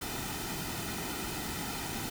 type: noise with comb filter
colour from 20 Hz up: pink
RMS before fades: -37 dBFS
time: 0.01-2.1 s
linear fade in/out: 10 ms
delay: 1.8 ms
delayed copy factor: -0.6
effects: none